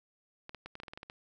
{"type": "clicks", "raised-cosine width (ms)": 0.3, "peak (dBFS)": -28, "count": 11, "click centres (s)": [0.494, 0.547, 0.66, 0.754, 0.801, 0.834, 0.882, 0.935, 0.975, 1.031, 1.099], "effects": []}